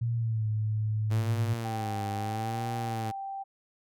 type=tone with pitch glide; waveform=sine; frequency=116.9 to 107.82 Hz; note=A#2 to A2; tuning=+5 to -35 cents; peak=-26 dBFS; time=0.01-1.54 s; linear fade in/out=10 ms; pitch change=-140 cents; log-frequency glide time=0.15-0.47 s
type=tone with vibrato; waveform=sawtooth; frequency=110 Hz; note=A2; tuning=in tune; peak=-28 dBFS; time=1.1-3.12 s; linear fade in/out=20 ms; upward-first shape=sine; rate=0.77 Hz; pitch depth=120 cents each way
type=tone; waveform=sine; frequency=783 Hz; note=G5; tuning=2 cents flat; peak=-34 dBFS; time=1.64-3.44 s; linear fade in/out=20 ms
effects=none